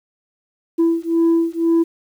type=beating tone pair; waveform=sine; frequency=331.5 / 333.5 Hz; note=E4 / E4; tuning=+10 / +20 cents; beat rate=2 Hz; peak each=-15 dBFS; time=0.78-1.84 s; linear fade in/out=20 ms; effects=tanh soft clip ceiling -10 dBFS + 8-bit